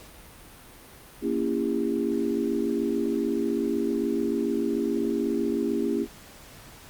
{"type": "chord", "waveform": "sine", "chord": "A# diminished seventh", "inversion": "none", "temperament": "just", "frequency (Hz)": [233.1, 279.7, 335.6, 402.8], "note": ["A#3", "C#4", "E4", "G4"], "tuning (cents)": [0, 16, 31, 47], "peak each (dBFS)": -29, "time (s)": [1.21, 6.07], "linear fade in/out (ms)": 50, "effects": ["pink hiss -48 dBFS RMS until 6.89 s", "Opus 48 kbps"]}